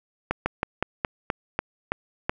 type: slowing click train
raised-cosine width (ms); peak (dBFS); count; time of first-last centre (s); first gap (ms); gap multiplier
0.5; -8; 9; 0.31-2.295; 150; 1.14
effects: none